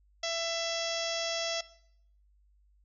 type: harmonic tone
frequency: 667 Hz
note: E5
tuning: 20 cents sharp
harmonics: 1 / 2 / 3 / 4 / 5 / 6 / 7 / 8 / 9 / 10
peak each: -35 / -44 / -40 / -43 / -38 / -44 / -42 / -39 / -42 / -47 dBFS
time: 0.23-1.61 s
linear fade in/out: 5 ms
effects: noise-tail reverb RT60 0.7 s tail -19 dB re dry + added 50 Hz sine -62 dBFS peak until 2.84 s